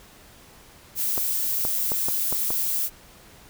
violet noise, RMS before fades -25 dBFS, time 0.95-2.9 s, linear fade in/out 50 ms
clicks, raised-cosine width 1 ms, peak -16 dBFS, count 6, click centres 1.178 / 1.651 / 1.919 / 2.085 / 2.326 / 2.505 s
effects pink hiss -50 dBFS RMS until 3.49 s

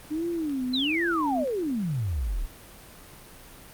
sine tone with vibrato, 293.7 Hz, D4, in tune, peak -26 dBFS, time 0.1-1.45 s, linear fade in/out 20 ms, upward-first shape sine, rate 1.3 Hz, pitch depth 270 cents each way
clicks, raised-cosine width 0.2 ms, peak -30 dBFS, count 2, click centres 0.496 / 1.475 s
sine exponential sweep, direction down, 4171 to 32.57 Hz, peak -25 dBFS, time 0.73-2.46 s, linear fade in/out 10 ms
effects pink hiss -47 dBFS RMS until 3.73 s + Opus 32 kbps

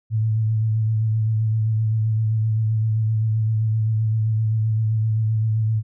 sine tone with vibrato, 110 Hz, A2, in tune, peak -17 dBFS, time 0.1-5.83 s, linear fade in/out 50 ms, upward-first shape sine, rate 7.7 Hz, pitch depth 28 cents each way, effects none

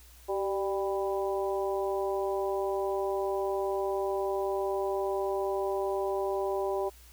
harmonic tone with a mistuned harmonic, 197.8 Hz, G3, 16 cents sharp, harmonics 2 / 3 / 4 / 5, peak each -30 / -34 / -36 / -38 dBFS, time 0.28-6.9 s, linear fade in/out 20 ms, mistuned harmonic 2, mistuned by -36 cents, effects added 60 Hz sine -53 dBFS peak until 7.12 s + white hiss -57 dBFS RMS until 7.12 s

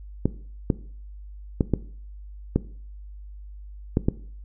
clicks, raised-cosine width 3 ms, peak -6 dBFS, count 7, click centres 0.256 / 0.702 / 1.608 / 1.737 / 2.56 / 3.971 / 4.085 s, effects noise-tail reverb RT60 0.5 s tail -17 dB re dry + added 50 Hz sine -38 dBFS peak until 4.44 s

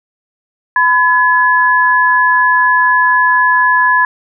sine tone pair together, 1004.1 / 1700 Hz, B5 / G#6, +28 / +40 cents, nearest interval major sixth, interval 912 cents, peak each -10 dBFS, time 0.76-4.05 s, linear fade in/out 2 ms, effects none

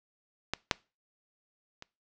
clicks, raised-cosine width 0.2 ms, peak -12 / -6 / -26 dBFS, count 3, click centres 0.536 / 0.712 / 1.824 s, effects noise-tail reverb RT60 0.3 s tail -23 dB re dry + low-pass 7000 Hz 12 dB/octave

